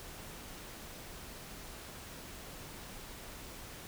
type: silence
effects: pink hiss -48 dBFS RMS until 3.87 s